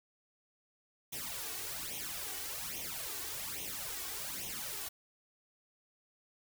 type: noise with flanger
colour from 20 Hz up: white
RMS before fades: -41 dBFS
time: 1.12-4.89 s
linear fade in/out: 10 ms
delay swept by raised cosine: 0.32 to 2.72 ms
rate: 1.2 Hz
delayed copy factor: +0.8
effects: none